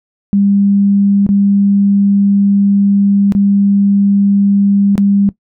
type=tone with dropouts; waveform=sine; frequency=200 Hz; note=G3; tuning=35 cents sharp; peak=-7 dBFS; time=0.33-5.29 s; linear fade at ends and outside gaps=0 ms; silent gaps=1.265-1.29 / 3.322-3.35 / 4.955-4.979 s; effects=noise-tail reverb RT60 0.1 s tail -18 dB re dry